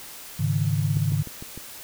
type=chord; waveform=sine; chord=Ab suspended fourth; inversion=none; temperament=just; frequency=103.83 / 138.43 / 155.74 Hz; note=Ab2 / Db3 / Eb3; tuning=0 / -2 / +2 cents; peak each=-25 dBFS; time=0.39-1.23 s; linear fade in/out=10 ms
type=click train; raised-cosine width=3 ms; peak=-24 dBFS; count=5; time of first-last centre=0.97-1.576 s; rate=6.6 Hz
effects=white hiss -41 dBFS RMS until 1.83 s